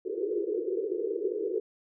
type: band-pass noise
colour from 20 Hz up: white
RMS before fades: -31 dBFS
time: 0.05-1.6 s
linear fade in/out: 10 ms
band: 340 to 470 Hz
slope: 96 dB/octave
effects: none